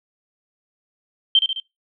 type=tone with echo; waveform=sine; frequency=3136 Hz; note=G7; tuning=in tune; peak=-10 dBFS; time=1.35-1.39 s; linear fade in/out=2 ms; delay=70 ms; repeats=3; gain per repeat=-5 dB; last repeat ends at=1.6 s; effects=noise-tail reverb RT60 0.2 s tail -23 dB re dry